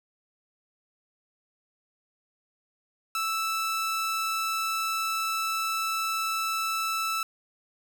sawtooth tone, 1318.5 Hz, E6, in tune, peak -23 dBFS, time 3.15-7.23 s, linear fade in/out 2 ms, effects none

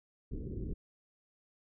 pink low-pass noise, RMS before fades -39 dBFS, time 0.31-0.74 s, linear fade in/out 10 ms, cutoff 420 Hz, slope 48 dB/octave, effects none

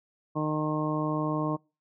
harmonic tone, 153.3 Hz, D#3, 25 cents flat, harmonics 1 / 2 / 3 / 4 / 5 / 6 / 7, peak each -31 / -30 / -37 / -35 / -42 / -39 / -34 dBFS, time 0.35-1.57 s, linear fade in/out 20 ms, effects noise-tail reverb RT60 0.3 s tail -25 dB re dry

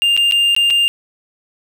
triangle tone with dropouts, 2802 Hz, F7, 5 cents sharp, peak -9 dBFS, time 0.02-0.88 s, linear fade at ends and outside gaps 0 ms, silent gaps 0.166-0.175 / 0.312-0.322 / 0.55-0.564 / 0.702-0.706 s, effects none

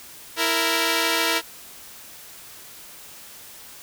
5% pulse tone pair together, 329.6 / 464 Hz, E4 / A#4, 0 / -8 cents, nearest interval tritone, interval 592 cents, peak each -11 dBFS, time 0.36-1.42 s, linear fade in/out 50 ms, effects white hiss -43 dBFS RMS until 3.82 s

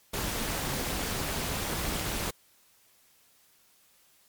pink noise with amplitude modulation, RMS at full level -29 dBFS, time 0.13-2.31 s, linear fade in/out 10 ms, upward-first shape sine, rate 252 Hz, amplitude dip 65%, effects white hiss -63 dBFS RMS until 4.28 s + MP3 96 kbps

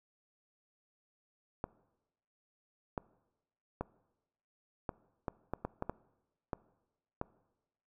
clicks, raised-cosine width 1 ms, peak -21 dBFS, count 11, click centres 1.641 / 2.978 / 3.81 / 4.892 / 5.282 / 5.536 / 5.65 / 5.824 / 5.896 / 6.532 / 7.214 s, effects noise-tail reverb RT60 1.0 s tail -21 dB re dry

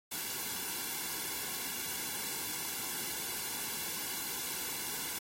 white noise with comb filter, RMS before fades -38 dBFS, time 0.11-5.19 s, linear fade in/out 10 ms, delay 1.6 ms, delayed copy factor -0.65, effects AAC 48 kbps

